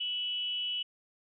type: tone with frequency modulation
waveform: sine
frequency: 2960 Hz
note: F#7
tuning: in tune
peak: -31 dBFS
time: 0-0.83 s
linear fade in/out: 10 ms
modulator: 331 Hz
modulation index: 0.37
effects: none